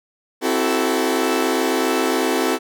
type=chord; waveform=sawtooth; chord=F# half-diminished seventh; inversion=second; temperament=equal with one note detuned; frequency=261.6 / 329.6 / 376.9 / 440 Hz; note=C4 / E4 / F#4 / A4; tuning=0 / 0 / +32 / 0 cents; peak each=-19 dBFS; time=0.41-2.59 s; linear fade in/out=50 ms; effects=none